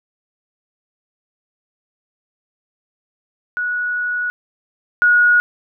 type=tone pair in turn; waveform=sine; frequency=1464 / 1450.5 Hz; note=F#6 / F#6; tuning=-19 / -35 cents; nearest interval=unison; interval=16 cents; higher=first; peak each=-18 / -9 dBFS; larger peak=second; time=3.57-4.3 / 5.02-5.4 s; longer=first; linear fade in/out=0 ms; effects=none